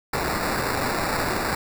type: noise with sample-and-hold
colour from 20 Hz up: violet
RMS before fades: -25 dBFS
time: 0.13-1.55 s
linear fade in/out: 5 ms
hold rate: 3150 Hz
effects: none